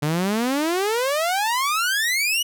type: exponential sweep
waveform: sawtooth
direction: up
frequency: 143.3 to 2977 Hz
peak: -16 dBFS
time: 0.02-2.43 s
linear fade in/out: 10 ms
effects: none